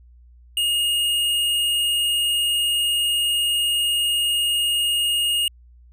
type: tone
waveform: square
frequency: 2854 Hz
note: F7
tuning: 37 cents sharp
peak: -19 dBFS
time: 0.57-5.48 s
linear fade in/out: 2 ms
effects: added 60 Hz sine -46 dBFS peak until 5.92 s + resampled to 32000 Hz